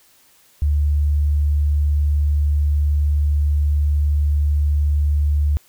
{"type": "tone", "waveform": "sine", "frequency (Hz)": 73.42, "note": "D2", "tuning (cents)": 0, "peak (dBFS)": -14, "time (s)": [0.62, 5.57], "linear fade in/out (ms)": 0, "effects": ["white hiss -54 dBFS RMS until 5.68 s"]}